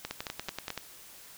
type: two click trains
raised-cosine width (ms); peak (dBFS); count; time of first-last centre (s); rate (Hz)
0.2; -17 / -17; 4 / 8; 0.05-0.704 / 0.11-0.777; 4.59 / 10.5
effects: white hiss -51 dBFS RMS until 1.37 s